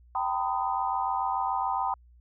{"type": "tone cluster", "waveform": "sine", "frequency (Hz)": [779, 919, 1006, 1242], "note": ["G5", "A#5", "B5", "D#6"], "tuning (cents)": [-11, -25, 32, -3], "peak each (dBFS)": [-30, -32, -30, -35], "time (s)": [0.15, 1.94], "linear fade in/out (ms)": 2, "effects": ["added 60 Hz sine -53 dBFS peak until 2.2 s"]}